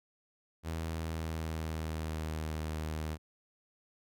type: tone with pitch glide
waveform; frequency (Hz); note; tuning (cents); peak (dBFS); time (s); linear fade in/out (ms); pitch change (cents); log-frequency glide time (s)
sawtooth; 81.2 to 78.07; E2 to D#2; -26 to +6; -31; 0.63-3.18; 50; -68; 0.85-2.54
effects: none